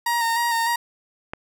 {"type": "tone with vibrato", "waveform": "30% pulse", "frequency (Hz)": 932.3, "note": "A#5", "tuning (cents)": 0, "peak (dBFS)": -17, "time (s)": [0.06, 0.76], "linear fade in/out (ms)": 5, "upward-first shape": "square", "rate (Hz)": 3.3, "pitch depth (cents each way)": 25}
{"type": "click", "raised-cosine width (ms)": 0.5, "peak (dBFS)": -15, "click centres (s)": 1.335}
{"effects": []}